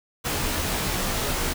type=noise with comb filter; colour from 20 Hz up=pink; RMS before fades=-26 dBFS; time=0.24-1.54 s; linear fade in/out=20 ms; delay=18 ms; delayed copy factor=-0.75; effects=none